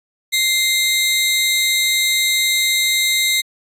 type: tone pair together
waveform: sawtooth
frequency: 2093 / 3801 Hz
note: C7 / A#7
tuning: 0 / +33 cents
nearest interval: minor seventh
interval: 1033 cents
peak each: -14 dBFS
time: 0.32-3.42 s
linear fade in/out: 20 ms
effects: resampled to 32000 Hz